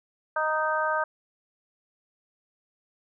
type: harmonic tone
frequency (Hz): 310.7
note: D#4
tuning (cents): -2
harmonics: 2 / 3 / 4 / 5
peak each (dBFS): -29 / -29 / -29 / -29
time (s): 0.36-1.04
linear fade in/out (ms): 5
effects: none